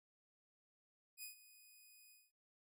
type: tone with ADSR envelope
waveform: 5% pulse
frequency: 2489 Hz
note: D#7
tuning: in tune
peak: -37 dBFS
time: 1.17-2.32 s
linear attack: 59 ms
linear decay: 120 ms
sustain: -16 dB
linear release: 210 ms
effects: none